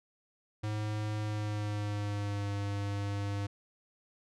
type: tone with pitch glide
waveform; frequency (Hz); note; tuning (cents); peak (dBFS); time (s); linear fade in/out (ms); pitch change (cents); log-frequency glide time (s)
square; 106.5 to 100.87; G#2 to G2; +44 to +50; -33; 0.63-3.47; 10; -94; 1.22-2.52
effects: low-pass 7000 Hz 12 dB/octave